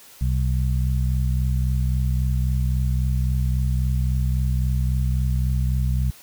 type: harmonic tone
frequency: 63.7 Hz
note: C2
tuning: 46 cents flat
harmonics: 1 / 2 / 3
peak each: -20 / -23 / -32 dBFS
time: 0.21-6.11 s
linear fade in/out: 5 ms
effects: white hiss -47 dBFS RMS until 6.22 s